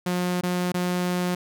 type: tone with dropouts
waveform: sawtooth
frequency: 179.1 Hz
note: F3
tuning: 44 cents sharp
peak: -19 dBFS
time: 0.06-1.35 s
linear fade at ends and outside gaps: 5 ms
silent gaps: 0.411-0.433 / 0.721-0.742 s
effects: none